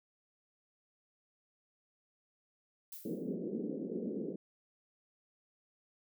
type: noise with exponential decay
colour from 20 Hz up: violet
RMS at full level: -44 dBFS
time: 2.92-3.35 s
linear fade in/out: 5 ms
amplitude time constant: 92 ms
type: band-pass noise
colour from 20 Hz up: pink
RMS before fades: -39 dBFS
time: 3.05-4.36 s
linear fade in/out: 5 ms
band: 180 to 480 Hz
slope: 48 dB/octave
effects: none